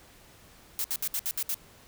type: noise bursts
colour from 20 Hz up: blue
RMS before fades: -30 dBFS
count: 7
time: 0.79-1.544 s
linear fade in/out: 0 ms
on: 52 ms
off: 65 ms
effects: pink hiss -55 dBFS RMS until 1.87 s